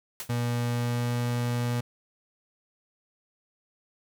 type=noise with exponential decay; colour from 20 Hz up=white; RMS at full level=-32 dBFS; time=0.2-0.33 s; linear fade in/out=1 ms; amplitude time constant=28 ms
type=tone with pitch glide; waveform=35% pulse; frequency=120 to 120.76 Hz; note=B2 to B2; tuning=-49 to -38 cents; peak=-24 dBFS; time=0.29-1.81 s; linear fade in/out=10 ms; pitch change=+11 cents; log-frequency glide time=0.73-1.14 s
effects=none